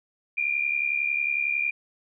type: tone pair together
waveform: sine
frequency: 2370 / 2441 Hz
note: D7 / D#7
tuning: +15 / -34 cents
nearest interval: minor second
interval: 51 cents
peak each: -26 dBFS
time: 0.37-1.71 s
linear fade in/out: 10 ms
effects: none